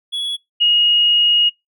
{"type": "tone pair in turn", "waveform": ["triangle", "sine"], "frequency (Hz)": [3372, 2875], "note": ["G#7", "F7"], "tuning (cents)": [26, 50], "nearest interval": "minor third", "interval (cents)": 276, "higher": "first", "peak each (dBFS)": [-18, -10], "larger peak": "second", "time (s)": [[0.12, 0.37], [0.6, 1.5]], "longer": "second", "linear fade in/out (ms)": 20, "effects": ["noise-tail reverb RT60 0.2 s tail -26 dB re dry"]}